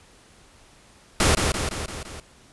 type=noise with echo; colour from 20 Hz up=pink; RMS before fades=-18 dBFS; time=1.2-1.35 s; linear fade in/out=2 ms; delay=170 ms; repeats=5; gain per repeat=-4 dB; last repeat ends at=2.2 s; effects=pink hiss -53 dBFS RMS until 2.52 s + resampled to 24000 Hz